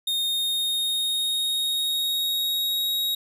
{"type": "tone with pitch glide", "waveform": "45% pulse", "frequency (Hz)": [3693, 3790], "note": ["A#7", "A#7"], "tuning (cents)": [-17, 28], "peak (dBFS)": -22, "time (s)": [0.07, 3.15], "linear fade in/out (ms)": 5, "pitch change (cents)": 45, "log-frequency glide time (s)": [0.27, 2.91], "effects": []}